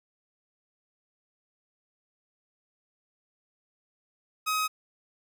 sawtooth tone, 1265 Hz, D#6, 28 cents sharp, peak -22 dBFS, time 4.46-4.68 s, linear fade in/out 20 ms, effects none

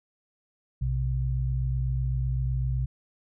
sine tone pair together, 60.69 / 128.6 Hz, B1 / C3, -30 / -30 cents, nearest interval octave + minor second, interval 1300 cents, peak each -27 dBFS, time 0.81-2.86 s, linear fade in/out 10 ms, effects none

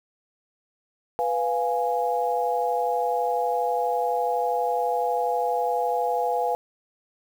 sine chord, F diminished, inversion second, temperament equal, 493.9 / 698.5 / 830.6 Hz, Cb5 / F5 / Ab5, 0 / 0 / 0 cents, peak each -26 dBFS, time 1.19-6.55 s, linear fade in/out 0 ms, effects 8-bit

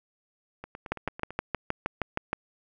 two click trains, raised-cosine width 0.5 ms, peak -24 / -12 dBFS, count 7 / 10, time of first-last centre 0.64-1.306 / 0.92-2.331 s, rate 9.01 / 6.38 Hz, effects none

